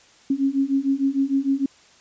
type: beating tone pair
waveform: sine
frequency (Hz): 269.6 / 276.2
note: C#4 / C#4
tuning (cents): -48 / -6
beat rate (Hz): 6.6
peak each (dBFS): -22 / -21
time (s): 0.3-1.66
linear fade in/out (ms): 5
effects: white hiss -53 dBFS RMS until 2 s + resampled to 16000 Hz